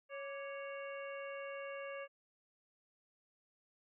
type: harmonic tone with a mistuned harmonic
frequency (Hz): 554.4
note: C#5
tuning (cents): 0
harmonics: 1 / 2 / 3 / 4 / 5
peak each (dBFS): -44 / -51 / -52 / -53 / -54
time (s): 0.09-2.08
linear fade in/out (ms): 50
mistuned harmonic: 2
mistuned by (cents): +88
effects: none